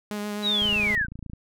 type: tone with vibrato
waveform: sawtooth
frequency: 207.7 Hz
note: G#3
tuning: in tune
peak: -25 dBFS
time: 0.11-0.95 s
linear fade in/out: 0 ms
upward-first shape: sine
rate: 7.8 Hz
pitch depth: 14 cents each way
type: linear sweep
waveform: sine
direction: down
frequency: 3986 to 1482 Hz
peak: -21 dBFS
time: 0.42-1.07 s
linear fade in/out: 50 ms
type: click train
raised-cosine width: 5 ms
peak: -25 dBFS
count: 21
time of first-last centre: 0.62-1.334 s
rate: 28 Hz
effects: none